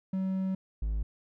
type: tone pair in turn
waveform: triangle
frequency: 189.6 / 53.2 Hz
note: F#3 / G#1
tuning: +43 / +42 cents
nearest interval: octave + minor seventh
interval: 2201 cents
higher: first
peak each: -26 dBFS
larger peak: neither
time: 0.13-0.55 / 0.82-1.03 s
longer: first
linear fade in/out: 5 ms
effects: none